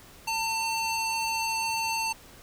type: tone with band-pass filter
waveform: square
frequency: 899 Hz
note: A5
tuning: 37 cents sharp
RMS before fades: -29 dBFS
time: 0.27-2.13 s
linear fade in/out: 10 ms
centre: 4300 Hz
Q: 0.52
effects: pink hiss -51 dBFS RMS until 2.42 s